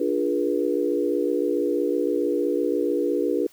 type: chord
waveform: sine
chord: D diminished seventh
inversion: none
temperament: equal with one note detuned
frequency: 293.7 / 349.2 / 415.3 / 482.9 Hz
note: D4 / F4 / Ab4 / Cb5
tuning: 0 / 0 / 0 / -39 cents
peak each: -26 dBFS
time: 0-3.47 s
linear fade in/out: 5 ms
effects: white hiss -55 dBFS RMS until 3.52 s